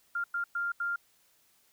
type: tone bursts at uneven times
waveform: sine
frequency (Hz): 1396.9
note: F6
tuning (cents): 0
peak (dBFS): -29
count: 4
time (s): 0.15-0.24 / 0.34-0.44 / 0.55-0.72 / 0.8-0.96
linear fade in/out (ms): 5
effects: white hiss -67 dBFS RMS until 1.72 s